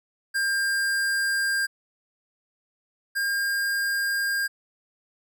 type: tone pair in turn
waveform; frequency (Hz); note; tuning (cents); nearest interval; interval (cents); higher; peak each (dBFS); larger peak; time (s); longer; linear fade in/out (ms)
square; 1600 / 1608.9; G6 / G6; +35 / +45; unison; 10; second; -23 / -24; first; 0.34-1.67 / 3.15-4.48; neither; 20
effects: none